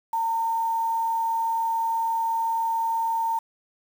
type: tone with quantisation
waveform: sine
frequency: 911 Hz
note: A#5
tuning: 40 cents flat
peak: -22 dBFS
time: 0.13-3.39 s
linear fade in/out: 5 ms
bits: 7
effects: none